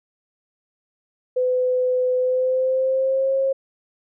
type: tone with pitch glide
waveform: sine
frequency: 505 to 538.1 Hz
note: B4 to C5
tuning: +39 to +48 cents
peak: -17 dBFS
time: 1.36-3.53 s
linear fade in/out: 10 ms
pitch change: +109 cents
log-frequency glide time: 2.17-3.33 s
effects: none